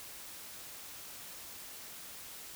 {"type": "silence", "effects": ["white hiss -48 dBFS RMS until 2.55 s"]}